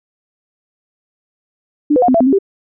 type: tone with pitch steps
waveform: sine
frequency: 295.5 / 502 / 716 / 256.1 / 670 / 254.7 / 271 / 393.1 Hz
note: D4 / B4 / F5 / C4 / E5 / C4 / C#4 / G4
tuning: +11 / +28 / +43 / -37 / +28 / -46 / -39 / +5 cents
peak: -8 dBFS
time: 1.9-2.388 s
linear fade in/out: 10 ms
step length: 61 ms
effects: none